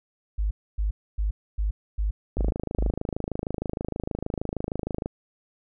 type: tone bursts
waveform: sine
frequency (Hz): 51.6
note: G#1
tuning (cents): -10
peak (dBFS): -22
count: 7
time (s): 0.38-2.91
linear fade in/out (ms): 10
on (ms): 130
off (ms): 270
type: click train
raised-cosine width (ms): 2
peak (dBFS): -15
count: 72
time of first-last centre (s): 2.37-5.059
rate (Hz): 26.4
effects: none